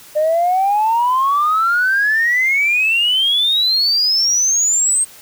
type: exponential sweep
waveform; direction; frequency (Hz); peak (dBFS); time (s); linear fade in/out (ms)
sine; up; 599 to 8500; -11; 0.15-5.05; 20
effects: tanh soft clip ceiling -8 dBFS + white hiss -41 dBFS RMS until 5.21 s